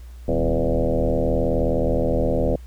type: tone with frequency modulation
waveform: sine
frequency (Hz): 260.3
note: C4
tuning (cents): -9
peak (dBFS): -17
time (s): 0.28-2.56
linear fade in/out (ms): 5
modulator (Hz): 79.2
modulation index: 4.5
effects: added 60 Hz sine -36 dBFS peak until 2.66 s + pink hiss -55 dBFS RMS until 2.66 s